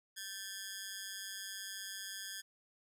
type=ring-modulated tone; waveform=10% pulse; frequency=1661.2 Hz; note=G#6; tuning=in tune; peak=-31 dBFS; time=0.16-2.42 s; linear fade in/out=20 ms; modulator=97.7 Hz; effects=none